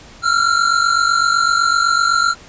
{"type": "tone pair together", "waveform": "square", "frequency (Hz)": [1352.1, 1400], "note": ["E6", "F6"], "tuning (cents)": [44, 4], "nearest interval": "minor second", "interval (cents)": 60, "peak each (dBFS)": -16, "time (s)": [0.22, 2.35], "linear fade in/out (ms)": 50, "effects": ["pink hiss -41 dBFS RMS until 2.48 s", "resampled to 16000 Hz"]}